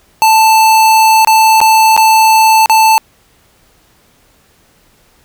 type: tone with dropouts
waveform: square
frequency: 882 Hz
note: A5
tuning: 4 cents sharp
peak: -5 dBFS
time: 0.22-2.98 s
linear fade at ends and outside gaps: 0 ms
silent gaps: 1.248-1.273 / 1.604-1.614 / 1.965-1.976 / 2.659-2.697 s
effects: pink hiss -50 dBFS RMS until 5.24 s